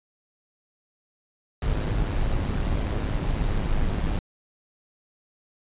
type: noise with amplitude modulation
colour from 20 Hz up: brown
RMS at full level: -22 dBFS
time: 1.62-4.19 s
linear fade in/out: 2 ms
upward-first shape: sine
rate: 105 Hz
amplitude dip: 50%
effects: resampled to 8000 Hz